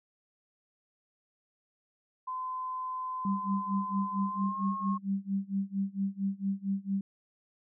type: tone with pitch glide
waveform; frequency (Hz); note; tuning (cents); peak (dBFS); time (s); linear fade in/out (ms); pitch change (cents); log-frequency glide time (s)
sine; 1025 to 1081.6; C6 to C#6; -36 to -43; -33; 2.27-4.98; 10; +93; 4.24-4.63
type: tone with tremolo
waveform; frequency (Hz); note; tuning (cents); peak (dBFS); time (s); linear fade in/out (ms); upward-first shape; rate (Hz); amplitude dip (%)
sine; 196; G3; 0; -26; 3.25-7.01; 2; sine; 4.4; 95
effects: none